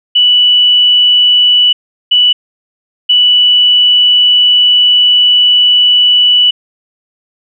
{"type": "tone bursts at uneven times", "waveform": "sine", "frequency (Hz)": 2960, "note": "F#7", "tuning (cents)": 0, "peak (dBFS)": -4, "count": 3, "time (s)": [[0.15, 1.73], [2.11, 2.33], [3.09, 6.51]], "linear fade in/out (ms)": 10, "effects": []}